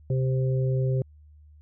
harmonic tone, 130.81 Hz, C3, in tune, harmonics 1 / 3 / 4, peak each -22 / -32 / -34 dBFS, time 0.1-1.02 s, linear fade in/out 2 ms, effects added 75 Hz sine -49 dBFS peak until 1.61 s

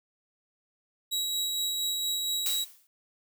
sawtooth tone with tremolo, 3868 Hz, B7, 37 cents flat, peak -24 dBFS, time 1.11-2.65 s, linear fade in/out 20 ms, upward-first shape sine, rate 4.3 Hz, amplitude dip 25%
blue noise with exponential decay, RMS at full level -28 dBFS, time 2.46-2.87 s, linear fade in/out 1 ms, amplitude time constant 87 ms
effects none

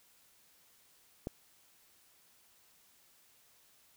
click, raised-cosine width 2 ms, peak -23 dBFS, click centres 1.271 s, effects white hiss -66 dBFS RMS until 3.96 s

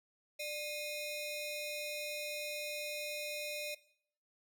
sawtooth ring-modulated tone, 1539 Hz, G6, 32 cents flat, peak -32 dBFS, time 0.39-3.75 s, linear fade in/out 10 ms, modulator 945 Hz, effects noise-tail reverb RT60 0.6 s tail -18 dB re dry

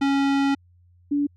square / sine tone pair in turn, 276.9 / 287.7 Hz, C#4 / D4, -2 / -36 cents, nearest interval minor second, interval 66 cents, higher second, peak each -19 dBFS, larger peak neither, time 0.01-0.55 / 1.11-1.27 s, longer first, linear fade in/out 10 ms, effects added 88 Hz sine -53 dBFS peak until 1.36 s + low-pass 4000 Hz 12 dB/octave

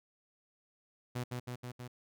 sawtooth tone with echo, 123.47 Hz, B2, in tune, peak -31 dBFS, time 1.15-1.24 s, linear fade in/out 10 ms, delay 160 ms, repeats 4, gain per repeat -2 dB, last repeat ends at 1.88 s, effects none

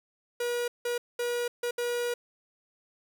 45% pulse tone bursts at uneven times, 481.5 Hz, B4, 44 cents flat, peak -28 dBFS, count 5, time 0.4-0.68 / 0.85-0.98 / 1.19-1.48 / 1.63-1.71 / 1.78-2.14 s, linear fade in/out 5 ms, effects none

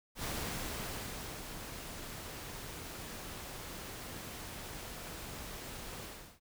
pink noise with ADSR envelope, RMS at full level -38 dBFS, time 0.15-6.4 s, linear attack 88 ms, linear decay 1200 ms, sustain -7 dB, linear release 360 ms, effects none

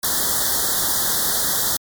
white band-stop noise, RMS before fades -20 dBFS, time 0.03-1.77 s, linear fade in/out 5 ms, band 1900 to 3300 Hz, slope 96 dB/octave, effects MP3 96 kbps

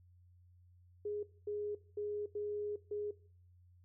sine tone bursts at uneven times, 415.3 Hz, G#4, in tune, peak -36 dBFS, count 5, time 1.05-1.23 / 1.47-1.75 / 1.97-2.26 / 2.35-2.76 / 2.91-3.11 s, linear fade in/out 5 ms, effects noise-tail reverb RT60 0.5 s tail -19 dB re dry + added 89 Hz sine -61 dBFS peak until 3.84 s

